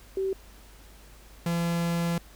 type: tone pair in turn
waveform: sine / 45% pulse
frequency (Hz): 384.6 / 170.04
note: G4 / F3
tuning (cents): -33 / -46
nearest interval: octave + major second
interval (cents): 1413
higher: first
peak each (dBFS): -25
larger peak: neither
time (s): 0.17-0.33 / 1.46-2.18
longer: second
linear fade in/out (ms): 2
effects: added 50 Hz sine -50 dBFS peak until 2.35 s + pink hiss -54 dBFS RMS until 2.35 s